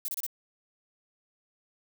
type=noise bursts; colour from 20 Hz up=violet; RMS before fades=-33 dBFS; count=4; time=0.05-0.265 s; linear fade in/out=0 ms; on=32 ms; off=29 ms; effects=none